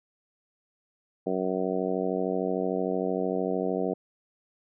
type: harmonic tone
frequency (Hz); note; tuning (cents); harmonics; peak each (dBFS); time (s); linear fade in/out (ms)
93.2; F#2; +13; 2 / 3 / 4 / 5 / 6 / 7 / 8; -33 / -33 / -32 / -31 / -36 / -34 / -38; 1.26-3.94; 10
effects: none